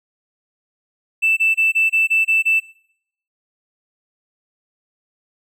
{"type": "tone bursts", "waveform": "triangle", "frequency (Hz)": 2651, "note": "E7", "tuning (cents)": 9, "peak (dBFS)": -10, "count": 8, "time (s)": [1.22, 2.602], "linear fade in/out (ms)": 20, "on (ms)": 150, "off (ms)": 26, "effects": ["noise-tail reverb RT60 0.7 s tail -21 dB re dry", "tanh soft clip ceiling -9 dBFS"]}